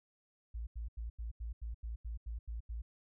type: tone bursts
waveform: sine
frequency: 56.6 Hz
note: A1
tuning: 50 cents sharp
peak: -38 dBFS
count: 11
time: 0.54-2.82 s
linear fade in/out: 10 ms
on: 130 ms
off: 85 ms
effects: none